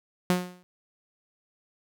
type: tone with exponential decay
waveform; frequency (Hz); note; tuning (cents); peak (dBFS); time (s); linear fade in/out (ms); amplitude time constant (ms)
sawtooth; 180.1; F#3; -46; -15; 0.3-0.63; 0; 71
effects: none